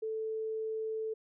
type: tone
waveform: sine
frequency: 440 Hz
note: A4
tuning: in tune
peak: -33 dBFS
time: 0.02-1.14 s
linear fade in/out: 10 ms
effects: none